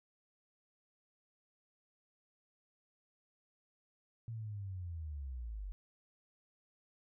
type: linear sweep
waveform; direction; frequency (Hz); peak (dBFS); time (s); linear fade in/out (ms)
sine; down; 116.54 to 44.69; -40; 4.28-5.72; 0
effects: none